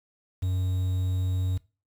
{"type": "tone with quantisation", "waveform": "triangle", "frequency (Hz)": 92.4, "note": "F#2", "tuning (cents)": -2, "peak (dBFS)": -22, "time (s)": [0.42, 1.58], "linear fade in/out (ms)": 10, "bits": 8, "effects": ["noise-tail reverb RT60 0.3 s tail -20 dB re dry"]}